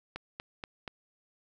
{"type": "click train", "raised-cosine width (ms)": 0.3, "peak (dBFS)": -22, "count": 4, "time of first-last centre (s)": [0.16, 0.878], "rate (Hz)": 4.18, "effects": []}